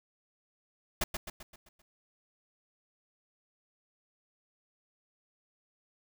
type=noise with echo; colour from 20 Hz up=pink; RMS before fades=-29 dBFS; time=1.01-1.04 s; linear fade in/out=5 ms; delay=130 ms; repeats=6; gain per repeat=-6 dB; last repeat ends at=1.82 s; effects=none